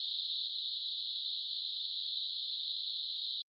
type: band-pass noise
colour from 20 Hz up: pink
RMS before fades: -38 dBFS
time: 0-3.42 s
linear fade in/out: 2 ms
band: 3500 to 4200 Hz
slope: 96 dB/octave
effects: Opus 48 kbps